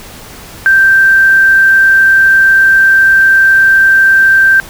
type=tone with quantisation; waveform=sine; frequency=1568 Hz; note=G6; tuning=in tune; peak=-3 dBFS; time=0.66-4.6 s; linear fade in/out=0 ms; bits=5; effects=pink hiss -31 dBFS RMS until 4.69 s